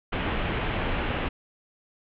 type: low-pass noise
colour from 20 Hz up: pink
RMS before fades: -28 dBFS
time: 0.12-1.29 s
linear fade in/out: 10 ms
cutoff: 3200 Hz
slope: 48 dB/octave
effects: none